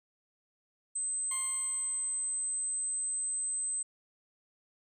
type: tone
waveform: sine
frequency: 8190 Hz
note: C9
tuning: 38 cents flat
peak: -31 dBFS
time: 0.95-3.83 s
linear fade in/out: 10 ms
type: tone with exponential decay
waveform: 20% pulse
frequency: 1056 Hz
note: C6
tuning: 16 cents sharp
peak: -34 dBFS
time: 1.31-2.74 s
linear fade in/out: 5 ms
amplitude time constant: 310 ms
effects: none